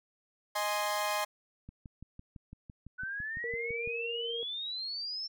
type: chord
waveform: sawtooth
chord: Ab major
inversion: second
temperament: equal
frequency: 622.3 / 830.6 / 1046.5 Hz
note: Eb5 / Ab5 / C6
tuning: 0 / 0 / 0 cents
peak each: -31 dBFS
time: 0.55-1.25 s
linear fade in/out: 10 ms
type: click train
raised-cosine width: 5 ms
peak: -34 dBFS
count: 14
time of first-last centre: 1.69-3.875 s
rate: 5.95 Hz
type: exponential sweep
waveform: sine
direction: up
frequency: 1484 to 5400 Hz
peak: -35 dBFS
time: 2.98-5.28 s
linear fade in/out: 20 ms
type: tone with tremolo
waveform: sine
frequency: 466.2 Hz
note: A#4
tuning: in tune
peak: -35 dBFS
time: 3.44-4.43 s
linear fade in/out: 0 ms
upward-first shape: sine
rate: 20 Hz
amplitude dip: 30%
effects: none